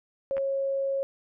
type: tone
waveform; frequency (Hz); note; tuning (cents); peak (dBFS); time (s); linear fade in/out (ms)
sine; 546; C#5; -26; -25; 0.31-1.03; 0
type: clicks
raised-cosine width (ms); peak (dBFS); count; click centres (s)
0.5; -25; 2; 0.368 / 0.38
effects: none